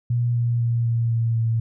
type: tone with pitch steps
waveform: sine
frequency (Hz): 120 / 118.76 / 117.53 / 116.31 / 115.11 / 113.92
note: B2 / A#2 / A#2 / A#2 / A#2 / A#2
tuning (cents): -49 / +33 / +15 / -3 / -21 / -39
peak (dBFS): -18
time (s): 0.1-1.6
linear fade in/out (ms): 5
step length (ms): 250
effects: none